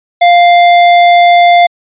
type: tone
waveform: square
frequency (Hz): 698.5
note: F5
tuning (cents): 0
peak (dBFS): -3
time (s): 0.21-1.67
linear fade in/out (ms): 10
effects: resampled to 8000 Hz